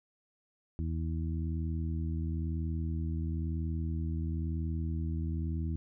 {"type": "harmonic tone", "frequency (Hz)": 81, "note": "E2", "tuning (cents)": -30, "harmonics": [1, 2, 3, 4], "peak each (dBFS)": [-32, -38, -42, -44], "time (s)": [0.79, 5.76], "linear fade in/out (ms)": 0, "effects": []}